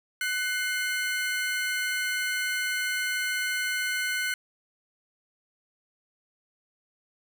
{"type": "tone pair together", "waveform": "35% pulse", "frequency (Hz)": [1497.7, 2118], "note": ["F#6", "C7"], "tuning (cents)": [21, 21], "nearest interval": "tritone", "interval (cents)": 600, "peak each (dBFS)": [-27, -29], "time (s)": [0.21, 4.34], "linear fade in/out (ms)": 2, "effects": []}